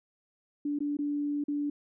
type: tone with dropouts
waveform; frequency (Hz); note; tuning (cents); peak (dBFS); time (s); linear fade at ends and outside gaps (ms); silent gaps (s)
sine; 290.7; D4; -18; -28; 0.65-1.7; 5; 0.789-0.804 / 0.97-0.988 / 1.44-1.482
effects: none